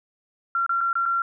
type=tone with dropouts; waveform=sine; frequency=1370 Hz; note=F6; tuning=34 cents flat; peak=-20 dBFS; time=0.55-1.22 s; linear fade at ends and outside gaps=2 ms; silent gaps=0.664-0.693 / 0.807-0.811 / 0.93-0.954 / 1.055-1.06 s; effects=none